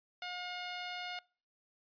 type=tone; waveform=10% pulse; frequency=717 Hz; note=F5; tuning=45 cents sharp; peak=-31 dBFS; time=0.22-1.19 s; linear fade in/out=2 ms; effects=noise-tail reverb RT60 0.4 s tail -24 dB re dry + resampled to 11025 Hz